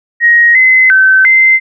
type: tone with pitch steps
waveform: sine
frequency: 1882 / 2045 / 1536 / 2075 Hz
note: A#6 / C7 / G6 / C7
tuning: +16 / -40 / -36 / -15 cents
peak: -3 dBFS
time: 0.2-1.6 s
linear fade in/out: 50 ms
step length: 350 ms
effects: none